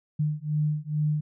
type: beating tone pair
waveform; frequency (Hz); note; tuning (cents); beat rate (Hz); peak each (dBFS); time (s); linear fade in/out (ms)
sine; 150 / 152.3; D3 / D#3; +37 / -37; 2.3; -27; 0.19-1.21; 10
effects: none